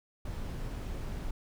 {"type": "noise", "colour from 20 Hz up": "brown", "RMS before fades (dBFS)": -37, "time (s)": [0.25, 1.31], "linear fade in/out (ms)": 5, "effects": []}